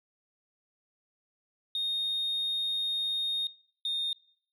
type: tone pair in turn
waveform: sine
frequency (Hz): 3699 / 3669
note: A#7 / A#7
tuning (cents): -14 / -28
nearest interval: unison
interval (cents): 14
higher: first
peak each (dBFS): -27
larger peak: neither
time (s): 1.75-3.47 / 3.85-4.13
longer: first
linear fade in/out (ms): 2
effects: noise-tail reverb RT60 0.6 s tail -23 dB re dry + tanh soft clip ceiling -26 dBFS